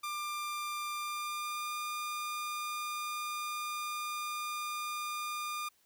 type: tone with pitch glide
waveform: sawtooth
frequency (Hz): 1193 to 1207.6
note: D6 to D6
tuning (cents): +27 to +48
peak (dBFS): -32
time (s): 0.03-5.69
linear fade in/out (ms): 10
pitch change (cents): +21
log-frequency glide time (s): 0.93-1.8
effects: white hiss -70 dBFS RMS until 5.85 s